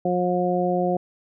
harmonic tone, 179.2 Hz, F3, 45 cents sharp, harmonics 1 / 2 / 3 / 4, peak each -25 / -25 / -25 / -25 dBFS, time 0.05-0.97 s, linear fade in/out 5 ms, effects none

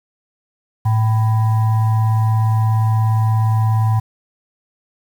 sine tone with frequency modulation, 110 Hz, A2, in tune, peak -12 dBFS, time 0.85-4 s, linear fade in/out 10 ms, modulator 883 Hz, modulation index 0.35, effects 7-bit

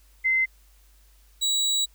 sine / 30% pulse tone pair in turn, 2066 / 3900 Hz, C7 / B7, -22 / -23 cents, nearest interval major seventh, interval 1099 cents, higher second, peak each -19 dBFS, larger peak neither, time 0.24-0.46 / 1.41-1.86 s, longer second, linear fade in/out 20 ms, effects added 50 Hz sine -54 dBFS peak until 1.94 s + white hiss -62 dBFS RMS until 1.94 s

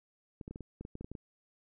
clicks, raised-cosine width 3 ms, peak -30 dBFS, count 12, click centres 0.412 / 0.479 / 0.51 / 0.559 / 0.607 / 0.81 / 0.851 / 0.954 / 1.01 / 1.045 / 1.116 / 1.152 s, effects none

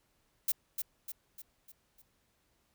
violet noise with echo, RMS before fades -29 dBFS, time 0.48-0.52 s, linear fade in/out 5 ms, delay 300 ms, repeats 5, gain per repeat -6 dB, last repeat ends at 2.02 s, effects pink hiss -74 dBFS RMS until 2.74 s

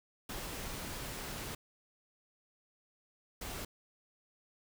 pink noise bursts at uneven times, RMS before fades -42 dBFS, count 2, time 0.29-1.55 / 3.41-3.65 s, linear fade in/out 5 ms, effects none

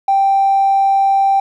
triangle tone, 784 Hz, G5, in tune, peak -6 dBFS, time 0.08-1.4 s, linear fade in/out 5 ms, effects tanh soft clip ceiling -7 dBFS

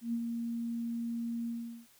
sine tone with ADSR envelope, 233.1 Hz, A#3, in tune, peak -29 dBFS, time 0.01-1.87 s, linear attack 120 ms, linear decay 65 ms, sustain -4 dB, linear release 400 ms, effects white hiss -63 dBFS RMS until 1.99 s

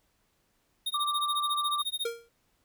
square tone with tremolo, 3707 Hz, A#7, 10 cents flat, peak -28 dBFS, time 0.86-2.07 s, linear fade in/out 5 ms, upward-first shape sine, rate 14 Hz, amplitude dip 100%
sine tone, 1174.7 Hz, D6, in tune, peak -28 dBFS, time 0.94-1.82 s, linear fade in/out 5 ms
square tone with exponential decay, 465.7 Hz, A#4, 2 cents flat, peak -27 dBFS, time 2.05-2.29 s, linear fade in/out 5 ms, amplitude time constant 52 ms
effects pink hiss -72 dBFS RMS until 2.64 s

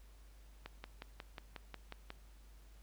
click train, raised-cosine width 0.3 ms, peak -29 dBFS, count 9, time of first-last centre 0.66-2.104 s, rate 5.54 Hz, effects added 50 Hz sine -56 dBFS peak until 2.82 s + pink hiss -68 dBFS RMS until 2.82 s

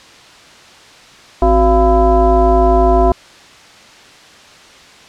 sine tone with frequency modulation, 370 Hz, F#4, in tune, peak -7 dBFS, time 1.42-3.12 s, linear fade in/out 2 ms, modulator 316 Hz, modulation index 1.6, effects white hiss -40 dBFS RMS until 5.08 s + low-pass 5000 Hz 12 dB/octave

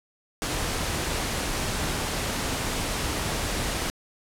pink noise, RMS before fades -28 dBFS, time 0.42-3.9 s, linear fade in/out 0 ms, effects low-pass 11000 Hz 12 dB/octave

